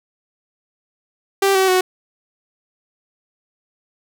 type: tone with pitch steps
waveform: sawtooth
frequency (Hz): 392 / 380.6 / 369.6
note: G4 / F#4 / F#4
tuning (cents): 0 / +49 / -2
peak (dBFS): -9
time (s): 1.42-1.81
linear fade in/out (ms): 5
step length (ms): 130
effects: none